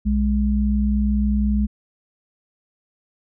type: tone pair together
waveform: sine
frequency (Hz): 61.74 / 207.7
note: B1 / G#3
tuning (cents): 0 / 0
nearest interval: octave + major sixth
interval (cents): 2100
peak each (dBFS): -19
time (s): 0.05-1.67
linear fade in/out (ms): 20
effects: none